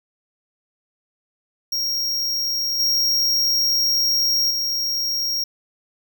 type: tone with level steps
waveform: square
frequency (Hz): 5588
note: F8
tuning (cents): 0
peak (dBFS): -21 / -17 / -21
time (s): 1.72-5.44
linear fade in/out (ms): 5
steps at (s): 2.79 / 4.5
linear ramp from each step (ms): 10
effects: none